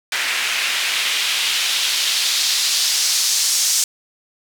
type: noise with band-pass filter sweep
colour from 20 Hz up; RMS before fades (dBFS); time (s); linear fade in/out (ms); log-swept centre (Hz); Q
white; -19; 0.12-3.84; 2; 2100 to 6200; 1.5
effects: none